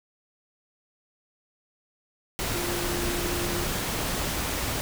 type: tone in noise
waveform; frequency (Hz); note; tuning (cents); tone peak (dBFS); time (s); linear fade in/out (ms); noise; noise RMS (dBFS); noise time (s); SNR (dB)
sine; 349.2; F4; 0; -32; 2.54-3.64; 0; pink; -29; 2.39-4.81; -6
effects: none